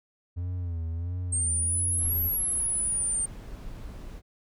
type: tone with vibrato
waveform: triangle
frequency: 85.9 Hz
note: F2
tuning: 28 cents flat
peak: -27 dBFS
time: 0.36-2.3 s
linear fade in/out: 20 ms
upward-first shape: sine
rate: 1.5 Hz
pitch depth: 90 cents each way
type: exponential two-way sweep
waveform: sine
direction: up then down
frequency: 8480 to 11770 to 8750 Hz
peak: -25 dBFS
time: 1.32-3.26 s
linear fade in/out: 10 ms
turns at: 2.22 s
type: noise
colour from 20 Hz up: brown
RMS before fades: -40 dBFS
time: 1.97-4.22 s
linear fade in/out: 50 ms
effects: none